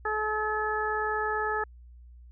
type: harmonic tone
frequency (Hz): 428.9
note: A4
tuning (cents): -44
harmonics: 1 / 2 / 3 / 4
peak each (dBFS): -32 / -32 / -32 / -32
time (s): 0.05-1.64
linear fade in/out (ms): 5
effects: added 60 Hz sine -47 dBFS peak until 2.31 s